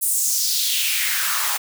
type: noise with high-pass filter sweep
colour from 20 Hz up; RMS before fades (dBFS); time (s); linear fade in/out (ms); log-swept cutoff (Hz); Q
white; -21; 0.01-1.58; 20; 10000 to 870; 2.6
effects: none